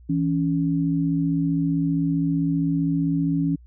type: tone pair together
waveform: sine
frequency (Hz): 164.2 / 279.6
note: E3 / C#4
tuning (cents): -6 / +15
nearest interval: major sixth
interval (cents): 921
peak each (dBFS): -22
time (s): 0.09-3.56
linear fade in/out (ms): 10
effects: added 60 Hz sine -45 dBFS peak until 3.66 s